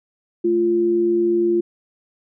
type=tone pair together; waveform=sine; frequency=218.6 / 347 Hz; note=A3 / F4; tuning=-11 / -11 cents; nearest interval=minor sixth; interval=800 cents; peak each=-26 / -15 dBFS; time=0.44-1.61 s; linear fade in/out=10 ms; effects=none